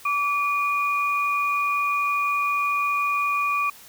sine tone pair together, 1152.5 / 2442 Hz, D6 / D#7, -33 / -33 cents, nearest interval octave + minor second, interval 1300 cents, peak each -22 / -25 dBFS, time 0.05-3.7 s, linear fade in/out 5 ms, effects white hiss -47 dBFS RMS until 3.88 s

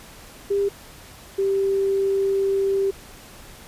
sine tone pair in turn, 400 / 391.3 Hz, G4 / G4, +35 / -3 cents, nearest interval unison, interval 38 cents, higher first, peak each -18 dBFS, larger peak neither, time 0.5-0.69 / 1.38-2.91 s, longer second, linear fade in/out 10 ms, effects pink hiss -44 dBFS RMS until 3.67 s + resampled to 32000 Hz

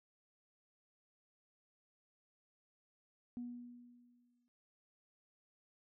sine tone with exponential decay, 242.6 Hz, B3, 31 cents flat, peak -39 dBFS, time 3.37-4.48 s, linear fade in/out 0 ms, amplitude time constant 240 ms, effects tanh soft clip ceiling -36 dBFS

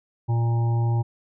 harmonic tone with a mistuned harmonic, 116.54 Hz, A#2, in tune, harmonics 1 / 3 / 5 / 7 / 8, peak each -19 / -35 / -43 / -35 / -40 dBFS, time 0.28-1.03 s, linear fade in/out 20 ms, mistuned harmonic 5, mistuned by +21 cents, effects none

